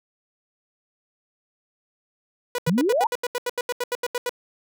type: tone bursts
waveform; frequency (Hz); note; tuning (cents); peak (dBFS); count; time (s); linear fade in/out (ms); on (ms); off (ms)
sawtooth; 489.6; B4; -15; -19; 16; 2.55-4.294; 2; 34; 80
type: exponential sweep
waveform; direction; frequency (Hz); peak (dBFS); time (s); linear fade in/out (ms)
sine; up; 147.5 to 971; -18; 2.67-3.07; 5
effects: none